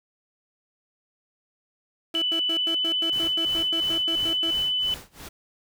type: tone bursts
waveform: 35% pulse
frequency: 329.6 Hz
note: E4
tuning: in tune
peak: -29 dBFS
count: 14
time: 2.14-4.507 s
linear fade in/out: 2 ms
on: 79 ms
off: 97 ms
type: tone with pitch glide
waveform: sine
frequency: 2985 to 3004 Hz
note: F#7 to F#7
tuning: +15 to +26 cents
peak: -22 dBFS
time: 2.15-4.94 s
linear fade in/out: 0 ms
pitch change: +11 cents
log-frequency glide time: 2.59-2.69 s
type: noise with tremolo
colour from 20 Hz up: pink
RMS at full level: -39 dBFS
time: 3.12-5.29 s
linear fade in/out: 10 ms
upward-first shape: sine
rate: 2.9 Hz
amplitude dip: 95%
effects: none